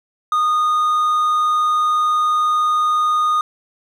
triangle tone, 1231 Hz, D#6, 19 cents flat, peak -12 dBFS, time 0.32-3.41 s, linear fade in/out 2 ms, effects none

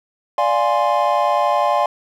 triangle chord, D half-diminished seventh, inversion none, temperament equal, 587.3 / 698.5 / 830.6 / 1046.5 Hz, D5 / F5 / Ab5 / C6, 0 / 0 / 0 / 0 cents, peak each -18 dBFS, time 0.38-1.86 s, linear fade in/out 2 ms, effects none

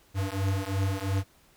square beating tone pair, 95.6 / 98.5 Hz, G2 / G2, -43 / +9 cents, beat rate 2.9 Hz, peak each -30 dBFS, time 0.14-1.24 s, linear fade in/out 50 ms, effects pink hiss -61 dBFS RMS until 1.56 s

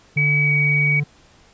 triangle tone, 146.83 Hz, D3, in tune, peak -17 dBFS, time 0.16-1.04 s, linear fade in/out 10 ms
sine tone with pitch glide, 2278 to 2261 Hz, C#7 to C#7, +47 to +34 cents, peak -16 dBFS, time 0.17-1 s, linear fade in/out 5 ms, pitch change -13 cents, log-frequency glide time 0.43-0.51 s
effects pink hiss -52 dBFS RMS until 1.53 s + resampled to 16000 Hz

